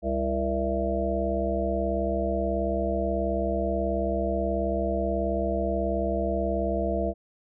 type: harmonic tone with a mistuned harmonic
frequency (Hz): 66.8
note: C2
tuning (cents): +36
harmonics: 1 / 3 / 5 / 7 / 9 / 10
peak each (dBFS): -30 / -32 / -32 / -33 / -32 / -29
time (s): 0.02-7.14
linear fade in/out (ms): 50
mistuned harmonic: 9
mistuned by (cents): -34
effects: none